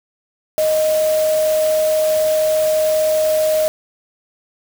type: tone in noise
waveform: sine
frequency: 622.3 Hz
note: D#5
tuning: in tune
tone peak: -13 dBFS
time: 0.58-3.68 s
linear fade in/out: 0 ms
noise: white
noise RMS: -28 dBFS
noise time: 0.58-3.68 s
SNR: +12 dB
effects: none